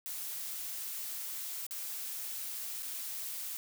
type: noise with dropouts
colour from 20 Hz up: blue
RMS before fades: -40 dBFS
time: 0.06-3.57 s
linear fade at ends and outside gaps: 0 ms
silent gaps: 1.666-1.709 / 2.824-2.829 s
effects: none